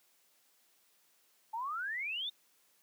sine exponential sweep, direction up, 858 to 3696 Hz, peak -35 dBFS, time 1.53-2.3 s, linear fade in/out 10 ms, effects white hiss -70 dBFS RMS until 2.82 s + high-pass 200 Hz 12 dB/octave

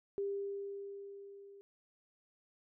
sine tone with level ramp, 398.8 Hz, G4, 30 cents sharp, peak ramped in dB -33 to -53 dBFS, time 0.18-1.61 s, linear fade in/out 0 ms, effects none

